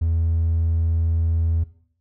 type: tone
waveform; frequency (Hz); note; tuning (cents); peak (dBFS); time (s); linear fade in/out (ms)
triangle; 82.41; E2; 0; -15; 0.01-1.64; 10
effects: noise-tail reverb RT60 0.6 s tail -19 dB re dry + tanh soft clip ceiling -12 dBFS